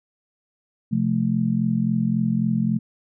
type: chord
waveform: sine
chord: F major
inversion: second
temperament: just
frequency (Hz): 130.96 / 174.61 / 218.3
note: C3 / F3 / A3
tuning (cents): +2 / 0 / -13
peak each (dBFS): -25 / -24 / -21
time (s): 0.91-2.79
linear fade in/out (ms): 20
effects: none